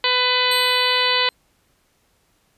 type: harmonic tone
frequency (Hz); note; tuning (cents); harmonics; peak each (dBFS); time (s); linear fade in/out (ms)
499.8; B4; +21; 1 / 2 / 3 / 4 / 5 / 6 / 7 / 8 / 9; -26 / -23 / -28 / -24 / -26 / -23 / -26 / -23 / -28; 0.04-1.29; 2
type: tone with exponential decay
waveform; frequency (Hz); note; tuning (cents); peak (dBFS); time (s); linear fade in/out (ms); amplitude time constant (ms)
20% pulse; 4135; C8; -21; -18; 0.51-1.34; 5; 180
effects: pink hiss -63 dBFS RMS until 2.57 s + resampled to 32000 Hz